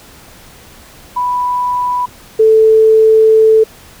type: tone pair in turn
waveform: sine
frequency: 987.8 / 440 Hz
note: B5 / A4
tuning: 0 / 0 cents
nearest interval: octave + major second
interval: 1400 cents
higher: first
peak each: -12 / -4 dBFS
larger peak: second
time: 1.16-2.06 / 2.39-3.64 s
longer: second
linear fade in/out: 10 ms
effects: pink hiss -39 dBFS RMS until 4 s